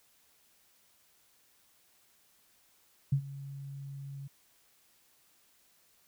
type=tone with ADSR envelope; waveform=sine; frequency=138.59 Hz; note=C#3; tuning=in tune; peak=-22 dBFS; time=3.12-4.28 s; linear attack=7 ms; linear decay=81 ms; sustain=-18 dB; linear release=13 ms; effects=white hiss -67 dBFS RMS until 6.07 s